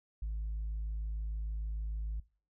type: tone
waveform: sine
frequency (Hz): 53.3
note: G#1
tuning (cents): +46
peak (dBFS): -32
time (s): 0.22-2.2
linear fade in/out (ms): 5
effects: noise-tail reverb RT60 0.4 s tail -24 dB re dry + tanh soft clip ceiling -32 dBFS